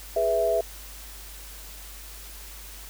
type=chord; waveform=sine; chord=E major; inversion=first; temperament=equal; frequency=415.3 / 493.9 / 659.3 Hz; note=G#4 / B4 / E5; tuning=0 / 0 / 0 cents; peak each=-28 / -28 / -22 dBFS; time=0.16-0.61 s; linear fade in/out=5 ms; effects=added 50 Hz sine -43 dBFS peak until 2.89 s + white hiss -44 dBFS RMS until 2.89 s